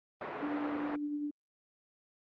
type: band-pass noise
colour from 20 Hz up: pink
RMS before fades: -40 dBFS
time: 0.21-0.96 s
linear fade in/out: 2 ms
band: 390 to 1600 Hz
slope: 12 dB/octave
type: tone with tremolo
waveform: sine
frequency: 293.7 Hz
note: D4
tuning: in tune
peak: -32 dBFS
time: 0.42-1.31 s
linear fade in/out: 10 ms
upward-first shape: sine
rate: 10 Hz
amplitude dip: 35%
effects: low-pass 3000 Hz 12 dB/octave + Opus 32 kbps